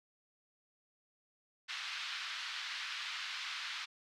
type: band-pass noise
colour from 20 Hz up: white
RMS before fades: -42 dBFS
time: 1.68-3.86 s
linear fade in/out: 20 ms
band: 1200 to 4200 Hz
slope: 24 dB/octave
effects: none